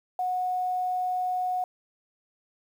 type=tone with quantisation; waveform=sine; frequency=732 Hz; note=F#5; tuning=19 cents flat; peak=-25 dBFS; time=0.19-1.64 s; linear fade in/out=2 ms; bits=9; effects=none